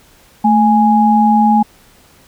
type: tone pair together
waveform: sine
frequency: 220 / 830.6 Hz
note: A3 / G#5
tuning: 0 / 0 cents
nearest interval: octave + major seventh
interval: 2300 cents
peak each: -10 dBFS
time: 0.44-1.63 s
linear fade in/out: 10 ms
effects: pink hiss -47 dBFS RMS until 2.27 s